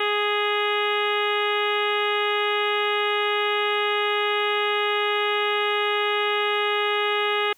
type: harmonic tone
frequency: 415.3 Hz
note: G#4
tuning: in tune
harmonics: 1 / 2 / 3 / 4 / 5 / 6 / 7 / 8 / 9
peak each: -25 / -30 / -27 / -31 / -29 / -32 / -30 / -36 / -38 dBFS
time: 0-7.53 s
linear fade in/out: 5 ms
effects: white hiss -59 dBFS RMS until 7.57 s